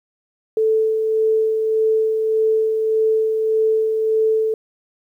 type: tone with tremolo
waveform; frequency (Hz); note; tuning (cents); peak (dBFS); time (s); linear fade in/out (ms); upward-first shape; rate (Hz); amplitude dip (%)
sine; 439.6; A4; -2; -13; 0.57-4.54; 2; sine; 1.7; 35
effects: 9-bit